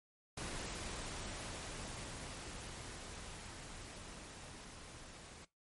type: noise with level ramp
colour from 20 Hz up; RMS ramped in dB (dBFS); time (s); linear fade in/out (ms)
pink; -43 to -54; 0.37-5.45; 5
effects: noise-tail reverb RT60 0.2 s tail -19 dB re dry + MP3 48 kbps